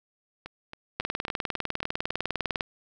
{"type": "two click trains", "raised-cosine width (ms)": 0.3, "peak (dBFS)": [-11, -23], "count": [33, 7], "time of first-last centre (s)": [[1, 2.608], [0.46, 2.104]], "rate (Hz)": [19.9, 3.65], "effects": []}